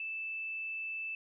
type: tone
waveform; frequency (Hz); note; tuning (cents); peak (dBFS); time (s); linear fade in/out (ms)
sine; 2637; E7; 0; -36; 0-1.15; 2
effects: none